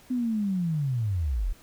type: linear sweep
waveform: sine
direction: down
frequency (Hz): 256.6 to 33.64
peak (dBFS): -24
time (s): 0.1-1.53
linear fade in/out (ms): 10
effects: pink hiss -55 dBFS RMS until 1.62 s